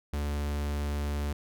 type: tone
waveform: 45% pulse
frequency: 72.8 Hz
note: D2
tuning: 15 cents flat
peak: -29 dBFS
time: 0.13-1.33 s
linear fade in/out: 5 ms
effects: none